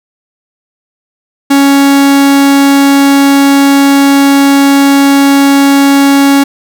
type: tone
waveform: 45% pulse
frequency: 278.2 Hz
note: C#4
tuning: 6 cents sharp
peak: -3 dBFS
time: 1.5-6.44 s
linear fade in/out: 10 ms
effects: none